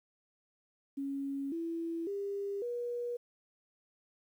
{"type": "tone with pitch steps", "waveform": "sine", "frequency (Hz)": [276.5, 332.6, 400.2, 481.4], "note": ["C#4", "E4", "G4", "B4"], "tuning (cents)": [-4, 16, 36, -44], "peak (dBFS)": -34, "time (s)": [0.97, 3.17], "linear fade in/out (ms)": 10, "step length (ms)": 550, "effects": ["11-bit"]}